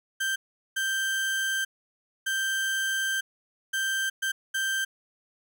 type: tone bursts at uneven times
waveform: 35% pulse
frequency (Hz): 1568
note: G6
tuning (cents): 0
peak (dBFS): -24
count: 6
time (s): 0.2-0.36 / 0.76-1.65 / 2.26-3.21 / 3.73-4.1 / 4.22-4.32 / 4.54-4.85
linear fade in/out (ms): 10
effects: none